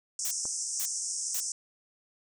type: band-pass noise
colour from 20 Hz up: pink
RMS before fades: -34 dBFS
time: 0.19-1.52 s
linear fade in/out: 2 ms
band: 5400 to 9100 Hz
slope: 96 dB/octave
type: noise bursts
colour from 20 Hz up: blue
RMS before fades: -34 dBFS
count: 3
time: 0.25-1.401 s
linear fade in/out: 0 ms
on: 57 ms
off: 490 ms
type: click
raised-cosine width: 1 ms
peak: -29 dBFS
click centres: 0.454 s
effects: none